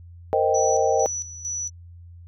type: chord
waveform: sine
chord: C minor seventh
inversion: third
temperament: equal with one note detuned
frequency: 462.9 / 523.3 / 622.3 / 784 Hz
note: Bb4 / C5 / Eb5 / G5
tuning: -12 / 0 / 0 / 0 cents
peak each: -23 dBFS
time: 0.33-1.06 s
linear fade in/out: 0 ms
type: tone with tremolo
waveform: sine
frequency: 5920 Hz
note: F#8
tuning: in tune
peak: -26 dBFS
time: 0.54-1.7 s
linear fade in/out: 10 ms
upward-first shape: square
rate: 2.2 Hz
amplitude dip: 70%
effects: added 86 Hz sine -41 dBFS peak until 2.27 s